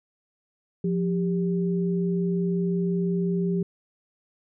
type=tone pair together; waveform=sine; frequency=176.41 / 396.4 Hz; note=F3 / G4; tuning=+18 / +19 cents; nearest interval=octave + major second; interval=1401 cents; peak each=-23 / -28 dBFS; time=0.84-3.63 s; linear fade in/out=5 ms; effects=none